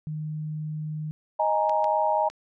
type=tone; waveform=sine; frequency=153.8 Hz; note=D#3; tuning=20 cents flat; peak=-29 dBFS; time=0.07-1.11 s; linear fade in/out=0 ms
type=chord; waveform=sine; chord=D# suspended fourth; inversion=none; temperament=just; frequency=622.3 / 829.7 / 933.4 Hz; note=D#5 / G#5 / A#5; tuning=0 / -2 / +2 cents; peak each=-25 dBFS; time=1.39-2.29 s; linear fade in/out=10 ms
type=clicks; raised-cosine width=0.2 ms; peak=-23 dBFS; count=3; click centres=1.695 / 1.843 / 2.3 s
effects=none